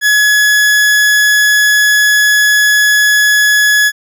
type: tone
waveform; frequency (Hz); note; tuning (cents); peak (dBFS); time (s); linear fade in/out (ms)
40% pulse; 1692; G#6; +32; -6; 0.01-3.92; 50
effects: none